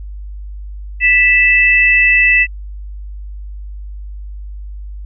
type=tone pair together; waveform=sine; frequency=1975.5 / 2637 Hz; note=B6 / E7; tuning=0 / 0 cents; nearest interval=perfect fourth; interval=500 cents; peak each=-10 dBFS; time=1-2.47 s; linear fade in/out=50 ms; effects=added 50 Hz sine -25 dBFS peak until 5.05 s